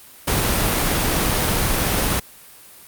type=noise; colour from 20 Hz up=pink; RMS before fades=-19 dBFS; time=0.27-2.2 s; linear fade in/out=10 ms; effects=white hiss -44 dBFS RMS until 2.87 s + Opus 32 kbps